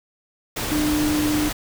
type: tone in noise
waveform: sine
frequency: 300.8 Hz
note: D4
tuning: 42 cents sharp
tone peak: -19 dBFS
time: 0.71-1.49 s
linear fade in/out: 10 ms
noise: pink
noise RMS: -26 dBFS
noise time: 0.56-1.53 s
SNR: +4 dB
effects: none